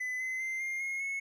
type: tone with pitch steps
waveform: triangle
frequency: 2009 / 2044 / 2080 / 2116 / 2153 / 2191 Hz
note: B6 / C7 / C7 / C7 / C7 / C#7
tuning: +29 / -41 / -11 / +19 / +49 / -21 cents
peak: -31 dBFS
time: 0-1.2 s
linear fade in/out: 10 ms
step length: 200 ms
effects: none